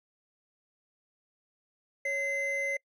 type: tone pair together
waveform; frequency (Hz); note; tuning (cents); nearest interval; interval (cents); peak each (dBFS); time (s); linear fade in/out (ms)
triangle; 554 / 2059; C#5 / C7; -1 / -28; octave + major seventh; 2273; -33 / -28; 2.05-2.77; 5
effects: noise-tail reverb RT60 0.1 s tail -26 dB re dry